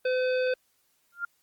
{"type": "harmonic tone", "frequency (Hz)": 509, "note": "C5", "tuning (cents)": -48, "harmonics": [1, 3, 5, 7, 9], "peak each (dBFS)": [-24, -33, -37, -44, -45], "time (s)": [0.05, 0.54], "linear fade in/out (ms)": 5}
{"type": "tone with exponential growth", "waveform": "sine", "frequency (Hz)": 1396.9, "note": "F6", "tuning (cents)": 0, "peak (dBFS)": -25, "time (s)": [1.12, 1.25], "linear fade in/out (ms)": 5, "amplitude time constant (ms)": 27}
{"effects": ["white hiss -70 dBFS RMS until 1.42 s", "Opus 24 kbps"]}